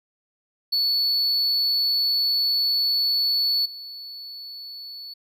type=tone with level steps; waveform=triangle; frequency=4435 Hz; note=C#8; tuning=in tune; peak=-18 / -34 dBFS; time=0.72-5.14 s; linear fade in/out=10 ms; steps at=3.65 s; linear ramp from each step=10 ms; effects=none